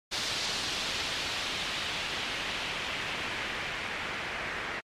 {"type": "noise with low-pass filter sweep", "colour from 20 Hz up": "white", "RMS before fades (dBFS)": -34, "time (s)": [0.11, 4.81], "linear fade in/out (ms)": 20, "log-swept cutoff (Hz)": [4400, 2000], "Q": 1.5, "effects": ["MP3 64 kbps"]}